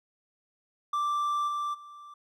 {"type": "tone with level steps", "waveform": "triangle", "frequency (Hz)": 1174.7, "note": "D6", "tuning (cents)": 0, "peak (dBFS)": [-24, -27, -43], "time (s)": [0.93, 2.14], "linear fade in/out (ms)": 5, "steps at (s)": [1.47, 1.73], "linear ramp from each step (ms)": 20, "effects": []}